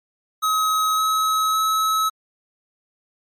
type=tone with pitch steps; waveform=square; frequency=1273 / 1281.9 / 1290.8 Hz; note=D#6 / E6 / E6; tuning=+39 / -49 / -37 cents; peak=-18 dBFS; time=0.42-2.1 s; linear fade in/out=20 ms; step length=560 ms; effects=MP3 64 kbps